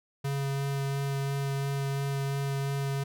square tone with vibrato, 138.59 Hz, C#3, in tune, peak -29 dBFS, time 0.24-3.04 s, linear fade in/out 10 ms, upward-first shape sine, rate 2.9 Hz, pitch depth 10 cents each way, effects none

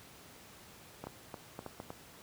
clicks, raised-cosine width 1 ms, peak -27 dBFS, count 7, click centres 1.04 / 1.07 / 1.342 / 1.591 / 1.663 / 1.801 / 1.904 s, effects pink hiss -55 dBFS RMS until 2.22 s + high-pass 80 Hz 12 dB/octave

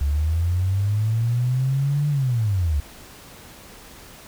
sine linear two-way sweep, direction up then down, 68.7 to 148.5 to 68.7 Hz, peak -18 dBFS, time 0.01-2.8 s, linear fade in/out 0 ms, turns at 2.09 s, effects pink hiss -44 dBFS RMS until 4.27 s

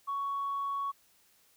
sine tone, 1115 Hz, C#6, 10 cents sharp, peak -30 dBFS, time 0.07-0.92 s, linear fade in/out 20 ms, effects tanh soft clip ceiling -27 dBFS + white hiss -66 dBFS RMS until 1.56 s

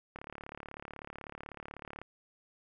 click train, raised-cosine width 0.5 ms, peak -28 dBFS, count 68, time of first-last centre 0.16-2.016 s, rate 36.1 Hz, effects none

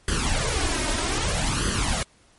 pink noise with flanger, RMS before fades -24 dBFS, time 0.08-2.03 s, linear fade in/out 2 ms, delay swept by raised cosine 0.64 to 3.24 ms, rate 0.63 Hz, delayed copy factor +0.7, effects pink hiss -58 dBFS RMS until 2.38 s + MP3 48 kbps

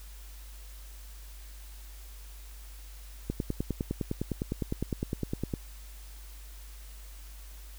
click train, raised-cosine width 3 ms, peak -17 dBFS, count 23, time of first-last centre 3.3-5.538 s, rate 9.83 Hz, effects added 50 Hz sine -44 dBFS peak until 7.78 s + white hiss -54 dBFS RMS until 7.78 s

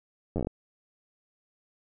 slowing click train, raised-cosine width 2 ms, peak -17 dBFS, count 8, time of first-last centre 0.36-0.471 s, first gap 10 ms, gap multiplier 1.15, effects none

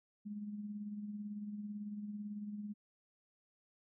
sine tone with tremolo, 207.7 Hz, G#3, in tune, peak -39 dBFS, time 0.25-2.74 s, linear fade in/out 20 ms, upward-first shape sine, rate 18 Hz, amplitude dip 45%, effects none

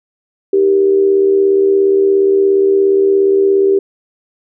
sine tone with amplitude modulation, 392 Hz, G4, in tune, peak -5 dBFS, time 0.53-3.79 s, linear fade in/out 5 ms, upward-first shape sine, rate 77.1 Hz, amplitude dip 55%, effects none

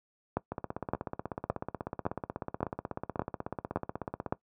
two click trains, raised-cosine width 1 ms, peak -20 / -14 dBFS, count 62 / 8, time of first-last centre 0.52-4.262 / 0.37-4.325 s, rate 16.3 / 1.77 Hz, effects noise-tail reverb RT60 0.1 s tail -19 dB re dry + high-pass 80 Hz 12 dB/octave

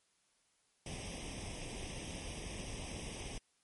pink noise with comb filter, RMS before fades -44 dBFS, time 0.86-3.38 s, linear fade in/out 2 ms, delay 0.35 ms, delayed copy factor +0.8, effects white hiss -75 dBFS RMS until 3.63 s + MP3 48 kbps

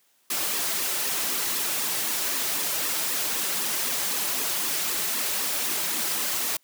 white noise with flanger, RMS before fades -27 dBFS, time 0.3-6.57 s, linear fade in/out 5 ms, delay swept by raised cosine 1.3 to 4.3 ms, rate 3.9 Hz, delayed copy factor -0.65, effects white hiss -65 dBFS RMS until 6.63 s + high-pass 200 Hz 12 dB/octave

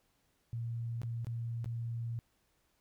sine tone with dropouts, 116.54 Hz, A#2, in tune, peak -35 dBFS, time 0.53-2.19 s, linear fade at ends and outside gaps 0 ms, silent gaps 1.017-1.033 / 1.246-1.269 / 1.644-1.658 s, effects pink hiss -75 dBFS RMS until 2.8 s

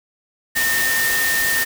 sine tone in noise, 1823 Hz, A#6, 39 cents flat, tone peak -18 dBFS, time 0.55-1.65 s, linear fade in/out 20 ms, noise white, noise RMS -22 dBFS, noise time 0.55-1.65 s, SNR +1 dB, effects none

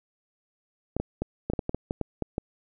clicks, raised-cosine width 2 ms, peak -14 dBFS, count 12, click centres 0.966 / 1 / 1.22 / 1.5 / 1.535 / 1.592 / 1.694 / 1.746 / 1.909 / 2.013 / 2.223 / 2.381 s, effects none

